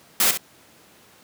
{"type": "noise with echo", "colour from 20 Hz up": "white", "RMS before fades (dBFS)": -18, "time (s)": [0.2, 0.31], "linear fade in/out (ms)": 2, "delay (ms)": 64, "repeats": 1, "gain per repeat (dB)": -9, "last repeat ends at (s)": 0.374, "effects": ["pink hiss -52 dBFS RMS until 1.23 s", "high-pass 150 Hz 12 dB/octave"]}